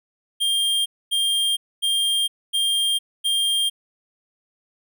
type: tone bursts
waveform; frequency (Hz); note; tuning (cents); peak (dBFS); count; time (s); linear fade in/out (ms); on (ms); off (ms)
square; 3201; G7; +36; -19; 5; 0.4-3.7; 20; 460; 250
effects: none

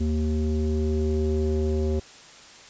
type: tone with low-pass filter sweep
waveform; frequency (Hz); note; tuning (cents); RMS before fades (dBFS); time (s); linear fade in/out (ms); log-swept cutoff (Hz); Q
square; 77; D#2; -17; -24; 0-2; 10; 300 to 450; 3.8
effects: white hiss -47 dBFS RMS until 2.69 s + resampled to 16000 Hz

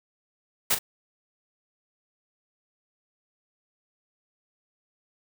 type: noise with echo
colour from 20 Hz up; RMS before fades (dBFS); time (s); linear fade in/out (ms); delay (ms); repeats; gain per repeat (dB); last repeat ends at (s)
white; -22; 0.7-0.75; 10; 40; 1; -10; 0.79
effects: none

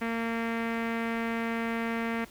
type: tone with low-pass filter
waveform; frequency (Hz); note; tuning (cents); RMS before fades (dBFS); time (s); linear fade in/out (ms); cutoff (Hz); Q
sawtooth; 229.4; A#3; -28; -31; 0.01-2.25; 10; 2100; 2.6
effects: pink hiss -53 dBFS RMS until 2.3 s

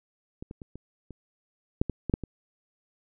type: clicks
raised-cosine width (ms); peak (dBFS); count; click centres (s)
3; -25 / -26 / -28 / -28 / -29 / -9 / -16 / -16 / -9 / -22; 10; 0.425 / 0.511 / 0.618 / 0.756 / 1.107 / 1.815 / 1.897 / 2.097 / 2.139 / 2.237
effects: none

